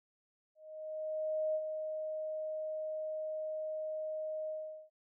sine tone with ADSR envelope, 623 Hz, D#5, 2 cents sharp, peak -30 dBFS, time 0.55-4.9 s, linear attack 1000 ms, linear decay 53 ms, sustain -6 dB, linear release 410 ms, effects none

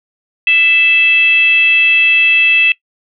sine tone with frequency modulation, 2637 Hz, E7, in tune, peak -7 dBFS, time 0.47-2.72 s, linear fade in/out 2 ms, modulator 633 Hz, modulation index 0.46, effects noise-tail reverb RT60 0.1 s tail -20 dB re dry

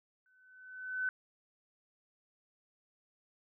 sine tone with exponential growth, 1512 Hz, F#6, 37 cents sharp, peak -29 dBFS, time 0.26-1.09 s, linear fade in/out 1 ms, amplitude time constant 180 ms, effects none

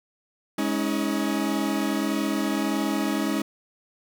40% pulse chord, Ab suspended fourth, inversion none, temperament equal with one note detuned, 207.7 / 277.2 / 318.8 Hz, Ab3 / Db4 / Eb4, 0 / 0 / +42 cents, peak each -27 dBFS, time 0.58-3.42 s, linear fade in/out 5 ms, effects 9-bit

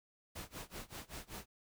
pink noise with tremolo, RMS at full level -45 dBFS, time 0.35-1.46 s, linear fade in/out 10 ms, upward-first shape sine, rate 5.2 Hz, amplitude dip 95%, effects none

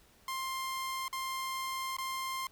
sawtooth tone with dropouts, 1054 Hz, C6, 12 cents sharp, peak -31 dBFS, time 0.28-2.47 s, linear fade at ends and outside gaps 2 ms, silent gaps 1.081-1.128 / 1.968-1.984 s, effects pink hiss -63 dBFS RMS until 2.51 s

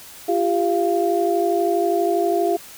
sine tone cluster, 344.2 / 396.6 / 691 Hz, F4 / G4 / F5, -25 / +20 / -19 cents, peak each -21 dBFS, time 0.28-2.57 s, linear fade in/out 10 ms, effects white hiss -41 dBFS RMS until 2.77 s

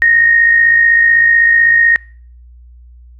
sine tone with amplitude modulation, 1858 Hz, A#6, 6 cents flat, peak -4 dBFS, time 0.02-1.96 s, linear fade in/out 0 ms, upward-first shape sine, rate 55.9 Hz, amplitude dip 45%, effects noise-tail reverb RT60 0.5 s tail -26 dB re dry + added 60 Hz sine -36 dBFS peak until 3.19 s

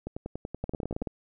two click trains, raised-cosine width 2 ms, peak -21 / -19 dBFS, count 11 / 9, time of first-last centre 0.07-1.022 / 0.64-1.072 s, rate 10.5 / 18.5 Hz, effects none

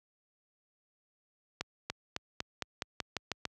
accelerating click train, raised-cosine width 0.2 ms, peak -16 dBFS, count 10, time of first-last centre 1.61-3.453 s, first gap 290 ms, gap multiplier 0.91, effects high-pass 60 Hz 12 dB/octave

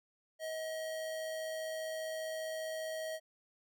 square tone with amplitude modulation, 635 Hz, D#5, 35 cents sharp, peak -37 dBFS, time 0.39-3.2 s, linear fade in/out 50 ms, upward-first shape sine, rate 115 Hz, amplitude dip 30%, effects none

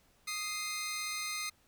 15% pulse tone pair together, 1246.9 / 2091 Hz, D#6 / C7, +3 / -2 cents, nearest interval major sixth, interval 895 cents, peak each -34 / -31 dBFS, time 0.27-1.5 s, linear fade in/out 10 ms, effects pink hiss -68 dBFS RMS until 1.67 s

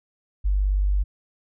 sine tone, 49 Hz, G1, in tune, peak -18 dBFS, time 0.44-1.04 s, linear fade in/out 20 ms, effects none

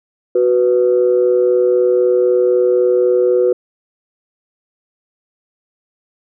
sine tone pair together, 370 / 493.9 Hz, F#4 / B4, 0 / 0 cents, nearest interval perfect fourth, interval 500 cents, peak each -12 dBFS, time 0.35-3.53 s, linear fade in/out 5 ms, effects tanh soft clip ceiling -3 dBFS

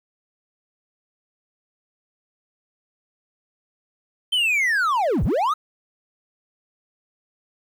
triangle linear two-way sweep, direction down then up, 3136 to 34.65 to 1311 Hz, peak -16 dBFS, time 4.32-5.54 s, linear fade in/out 10 ms, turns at 5.24 s, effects 9-bit

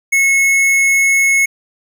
sine tone with tanh clipping, 2186 Hz, C#7, 25 cents flat, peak -11 dBFS, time 0.12-1.46 s, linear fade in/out 10 ms, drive 16 dB, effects none

